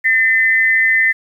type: tone pair together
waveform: sine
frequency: 1804 / 2037 Hz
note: A6 / C7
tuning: +43 / -47 cents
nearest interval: major second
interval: 210 cents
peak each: -13 dBFS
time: 0.04-1.13 s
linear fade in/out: 20 ms
effects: 8-bit